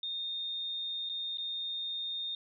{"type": "tone with dropouts", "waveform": "sine", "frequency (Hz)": 3662, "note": "A#7", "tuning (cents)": -32, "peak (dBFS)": -34, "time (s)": [0.03, 2.35], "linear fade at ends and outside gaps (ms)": 2, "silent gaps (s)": [[1.091, 1.096], [1.373, 1.382]], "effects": []}